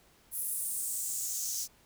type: noise with high-pass filter sweep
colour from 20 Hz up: white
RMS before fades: -35 dBFS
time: 0.31-1.68 s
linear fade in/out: 50 ms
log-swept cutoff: 11000 to 5700 Hz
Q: 3.4
effects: pink hiss -63 dBFS RMS until 1.85 s